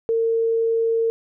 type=tone; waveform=sine; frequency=455.3 Hz; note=A#4; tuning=41 cents flat; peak=-17 dBFS; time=0.09-1.1 s; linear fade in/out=0 ms; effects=none